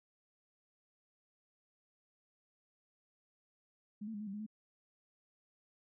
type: tone with pitch steps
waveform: sine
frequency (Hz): 208.1 / 223.5 / 205.5 / 214.2 / 195.3 / 209 / 216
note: G#3 / A3 / G#3 / A3 / G3 / G#3 / A3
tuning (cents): +4 / +27 / -18 / -46 / -6 / +11 / -32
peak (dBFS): -40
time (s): 4.01-4.465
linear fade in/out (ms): 10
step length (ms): 65
effects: none